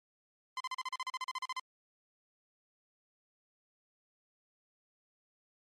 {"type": "tone bursts", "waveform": "sawtooth", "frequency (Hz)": 1031, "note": "C6", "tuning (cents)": -26, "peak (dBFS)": -31, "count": 15, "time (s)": [0.57, 1.597], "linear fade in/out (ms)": 2, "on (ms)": 33, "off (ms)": 38, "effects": ["low-pass 6000 Hz 12 dB/octave", "MP3 64 kbps"]}